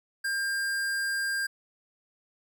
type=tone; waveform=square; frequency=1600 Hz; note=G6; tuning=35 cents sharp; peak=-28 dBFS; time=0.24-1.47 s; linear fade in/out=10 ms; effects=none